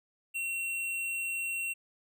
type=tone with hard clipping; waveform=sine; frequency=2729 Hz; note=F7; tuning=41 cents flat; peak=-33 dBFS; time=0.34-1.74 s; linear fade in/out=20 ms; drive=13 dB; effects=none